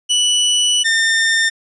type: tone pair in turn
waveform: sawtooth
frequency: 2960 / 1808.8 Hz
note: F#7 / A6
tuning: 0 / +47 cents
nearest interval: major sixth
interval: 853 cents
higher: first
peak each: -9 dBFS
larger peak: neither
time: 0.09-0.84 / 0.84-1.5 s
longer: first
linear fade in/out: 20 ms
effects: resampled to 22050 Hz